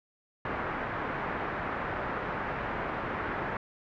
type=low-pass noise; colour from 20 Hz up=white; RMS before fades=-34 dBFS; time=0.45-3.57 s; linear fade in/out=2 ms; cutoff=1700 Hz; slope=24 dB/octave; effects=none